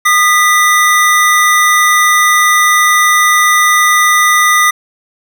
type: tone pair together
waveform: square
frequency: 1224.5 / 1975.5 Hz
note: D#6 / B6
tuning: -28 / 0 cents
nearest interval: minor sixth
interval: 828 cents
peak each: -10 dBFS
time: 0.05-4.71 s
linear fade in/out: 10 ms
effects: none